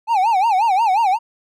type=tone with vibrato; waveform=triangle; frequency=830.6 Hz; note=G#5; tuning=in tune; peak=-11 dBFS; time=0.07-1.19 s; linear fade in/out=50 ms; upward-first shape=sine; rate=5.6 Hz; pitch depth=210 cents each way; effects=none